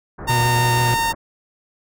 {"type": "low-pass noise", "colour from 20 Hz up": "pink", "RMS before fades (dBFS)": -32, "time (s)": [0.18, 1.15], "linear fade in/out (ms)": 10, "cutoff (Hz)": 1700, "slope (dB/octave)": 48}
{"type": "tone", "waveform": "sawtooth", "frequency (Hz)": 917, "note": "A#5", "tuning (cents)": -29, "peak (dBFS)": -14, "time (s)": [0.27, 1.13], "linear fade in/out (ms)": 20}
{"type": "tone with vibrato", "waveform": "45% pulse", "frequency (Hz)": 121.5, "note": "B2", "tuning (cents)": -28, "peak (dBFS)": -18, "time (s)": [0.29, 0.95], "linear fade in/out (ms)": 10, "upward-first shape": "sine", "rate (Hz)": 6.3, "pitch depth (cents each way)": 18}
{"effects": []}